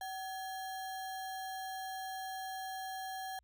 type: tone with sample-and-hold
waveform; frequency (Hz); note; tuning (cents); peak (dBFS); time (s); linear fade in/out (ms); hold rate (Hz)
sine; 760; F#5; +46; -39; 0.01-3.39; 2; 2450
effects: added 60 Hz sine -70 dBFS peak until 3.43 s